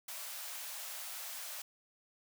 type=high-pass noise; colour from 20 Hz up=white; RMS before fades=-44 dBFS; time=0.08-1.62 s; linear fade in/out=5 ms; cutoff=540 Hz; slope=96 dB/octave; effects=none